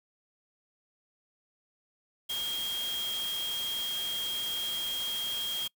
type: tone in noise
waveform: sine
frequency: 3240 Hz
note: G#7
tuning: 43 cents flat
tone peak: -31 dBFS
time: 2.29-5.68 s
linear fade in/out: 10 ms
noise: white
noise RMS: -40 dBFS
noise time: 2.29-5.68 s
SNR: +6 dB
effects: noise-tail reverb RT60 0.1 s tail -24 dB re dry